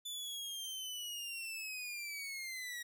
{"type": "linear sweep", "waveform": "sawtooth", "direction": "down", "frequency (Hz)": [3500, 1896], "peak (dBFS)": -38, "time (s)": [0.05, 2.83], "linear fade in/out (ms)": 10, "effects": []}